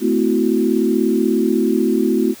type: chord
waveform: sine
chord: F# half-diminished seventh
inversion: first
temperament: equal with one note detuned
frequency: 220 / 256.4 / 329.6 / 370 Hz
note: A3 / C4 / E4 / F#4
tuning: 0 / -35 / 0 / 0 cents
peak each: -19 dBFS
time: 0-2.35 s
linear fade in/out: 50 ms
effects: white hiss -40 dBFS RMS until 2.4 s